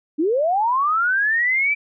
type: linear sweep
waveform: sine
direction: up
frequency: 281.6 to 2349 Hz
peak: -16 dBFS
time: 0.18-1.75 s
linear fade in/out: 20 ms
effects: none